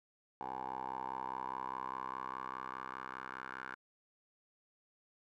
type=tone with band-pass filter sweep; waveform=10% pulse; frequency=64.9 Hz; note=C2; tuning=13 cents flat; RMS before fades=-43 dBFS; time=0.41-3.75 s; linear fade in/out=0 ms; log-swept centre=810 to 1400 Hz; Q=6.1; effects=none

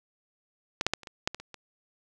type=clicks; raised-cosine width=0.2 ms; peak=-10 / -6 / -8 / -29 / -24 / -8 / -19 / -26 / -25 dBFS; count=9; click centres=0.811 / 0.866 / 0.936 / 1.033 / 1.072 / 1.275 / 1.346 / 1.4 / 1.543 s; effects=none

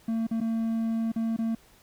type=tone with dropouts; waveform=triangle; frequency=226 Hz; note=A3; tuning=47 cents sharp; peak=-23 dBFS; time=0.08-1.55 s; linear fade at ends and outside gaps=5 ms; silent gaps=0.269-0.311 / 0.404-0.411 / 1.119-1.16 / 1.365-1.387 s; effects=pink hiss -58 dBFS RMS until 1.82 s

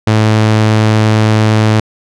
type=tone; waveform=sawtooth; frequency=108.7 Hz; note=A2; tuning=21 cents flat; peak=-3 dBFS; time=0.07-1.8 s; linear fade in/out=5 ms; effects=low-pass 6000 Hz 12 dB/octave

